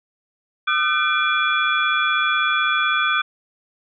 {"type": "tone cluster", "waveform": "sine", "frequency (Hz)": [1211, 1347, 1519, 2382, 3407], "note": ["D#6", "E6", "F#6", "D7", "G#7"], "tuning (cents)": [-47, 37, 45, 24, 44], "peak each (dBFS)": [-22, -26, -21, -24, -25], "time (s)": [0.67, 3.22], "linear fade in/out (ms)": 10, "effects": []}